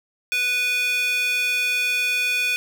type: tone with high-pass filter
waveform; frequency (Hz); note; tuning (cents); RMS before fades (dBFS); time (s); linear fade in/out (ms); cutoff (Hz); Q
square; 493.9; B4; 0; -22; 0.32-2.56; 0; 2300; 5
effects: none